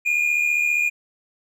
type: tone pair together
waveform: triangle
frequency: 2425 / 2500 Hz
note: D#7 / D#7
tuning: -45 / +8 cents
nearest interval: minor second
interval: 53 cents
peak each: -17 / -24 dBFS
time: 0.05-0.9 s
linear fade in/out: 20 ms
effects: none